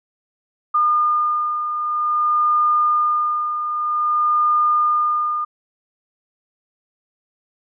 sine beating tone pair, 1213 / 1213.52 Hz, D#6 / D#6, -44 / -44 cents, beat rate 0.52 Hz, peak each -24 / -16 dBFS, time 0.74-5.45 s, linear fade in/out 10 ms, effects none

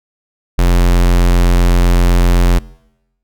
square tone, 43.91 Hz, F1, 10 cents sharp, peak -8 dBFS, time 0.58-2.59 s, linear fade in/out 10 ms, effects noise-tail reverb RT60 0.9 s tail -23 dB re dry

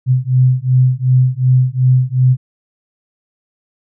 sine beating tone pair, 126.7 / 129.4 Hz, B2 / C3, +45 / -19 cents, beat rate 2.7 Hz, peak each -12 dBFS, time 0.06-2.37 s, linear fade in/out 50 ms, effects none

